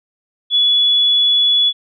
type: tone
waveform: sine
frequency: 3410 Hz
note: G#7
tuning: 45 cents sharp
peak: -10 dBFS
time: 0.5-1.73 s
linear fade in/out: 50 ms
effects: none